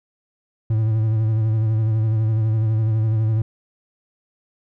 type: tone with vibrato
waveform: triangle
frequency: 110 Hz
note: A2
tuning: in tune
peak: -14 dBFS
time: 0.7-3.42 s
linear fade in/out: 5 ms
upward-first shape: sine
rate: 12 Hz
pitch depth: 40 cents each way
effects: none